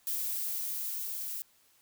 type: noise with level ramp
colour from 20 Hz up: violet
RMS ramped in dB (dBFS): -33 to -38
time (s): 0.07-1.42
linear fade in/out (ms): 0
effects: white hiss -66 dBFS RMS until 1.81 s